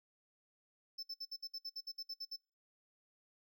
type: tone bursts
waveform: triangle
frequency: 5274 Hz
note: E8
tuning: in tune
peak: -40 dBFS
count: 13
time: 0.98-2.363 s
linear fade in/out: 10 ms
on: 51 ms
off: 60 ms
effects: noise-tail reverb RT60 0.3 s tail -24 dB re dry